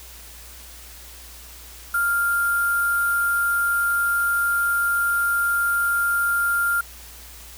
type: tone with sample-and-hold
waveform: sine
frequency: 1396.9 Hz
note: F6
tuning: in tune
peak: -18 dBFS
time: 1.94-6.81 s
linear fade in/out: 5 ms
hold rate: 11025 Hz
effects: added 59 Hz sine -44 dBFS peak until 7.57 s + white hiss -43 dBFS RMS until 7.57 s